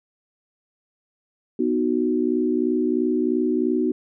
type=chord; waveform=sine; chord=B major; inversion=none; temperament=equal with one note detuned; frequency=246.9 / 309.9 / 370 Hz; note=B3 / D#4 / F#4; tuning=0 / -7 / 0 cents; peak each=-23 dBFS; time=1.59-3.92 s; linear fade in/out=5 ms; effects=none